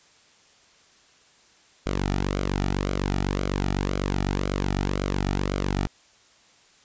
sawtooth tone with flanger, 47.97 Hz, G1, 37 cents flat, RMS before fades -26 dBFS, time 1.86-5.87 s, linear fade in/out 0 ms, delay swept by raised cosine 1.1 to 1.92 ms, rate 1.9 Hz, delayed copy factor -0.6, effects white hiss -57 dBFS RMS until 6.84 s + resampled to 16000 Hz

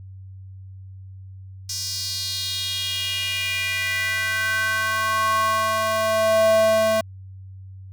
square tone with high-pass filter sweep, 219.5 Hz, A3, 4 cents flat, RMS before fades -22 dBFS, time 1.69-7.01 s, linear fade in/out 5 ms, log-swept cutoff 5500 to 520 Hz, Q 4, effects added 95 Hz sine -37 dBFS peak until 7.92 s

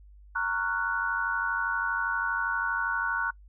sine chord, Gb major seventh, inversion first, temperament just, 925 / 1110 / 1387.5 / 1480 Hz, Bb5 / Db6 / F6 / Gb6, -14 / +2 / -12 / 0 cents, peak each -34 / -34 / -34 / -28 dBFS, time 0.35-3.31 s, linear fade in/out 10 ms, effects noise-tail reverb RT60 0.1 s tail -25 dB re dry + added 50 Hz sine -49 dBFS peak until 3.48 s

